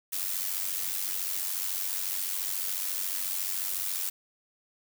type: noise with amplitude modulation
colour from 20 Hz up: blue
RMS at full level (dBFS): -29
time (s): 0.12-4.1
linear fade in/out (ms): 10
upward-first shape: sine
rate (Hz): 94.1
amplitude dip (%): 65
effects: none